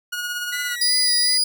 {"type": "tone with tremolo", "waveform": "sawtooth", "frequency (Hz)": 1446, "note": "F#6", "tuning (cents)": -40, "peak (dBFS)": -20, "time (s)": [0.12, 0.76], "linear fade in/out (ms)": 10, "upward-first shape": "sine", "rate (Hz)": 17, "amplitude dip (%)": 35}
{"type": "tone with vibrato", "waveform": "sawtooth", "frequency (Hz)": 1966, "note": "B6", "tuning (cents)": -8, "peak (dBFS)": -24, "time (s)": [0.52, 1.38], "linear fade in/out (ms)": 10, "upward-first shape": "sine", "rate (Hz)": 2.7, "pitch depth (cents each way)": 38}
{"type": "tone", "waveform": "35% pulse", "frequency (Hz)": 4900, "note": "D#8", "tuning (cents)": -27, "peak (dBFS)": -15, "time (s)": [0.81, 1.44], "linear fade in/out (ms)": 5}
{"effects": []}